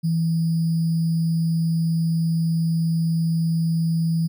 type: tone with sample-and-hold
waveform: sine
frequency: 164.2 Hz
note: E3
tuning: 6 cents flat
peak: -18 dBFS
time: 0.03-4.28 s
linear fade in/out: 20 ms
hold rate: 4900 Hz
effects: none